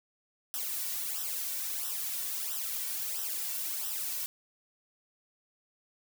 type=noise with flanger; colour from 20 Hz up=blue; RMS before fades=-35 dBFS; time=0.54-4.26 s; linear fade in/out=0 ms; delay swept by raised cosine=0.44 to 2.44 ms; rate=1.5 Hz; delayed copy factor=-0.85; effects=none